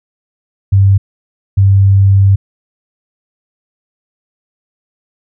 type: tone bursts at uneven times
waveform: sine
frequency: 98 Hz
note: G2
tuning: in tune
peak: -4 dBFS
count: 2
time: 0.72-0.98 / 1.57-2.36 s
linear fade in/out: 10 ms
effects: none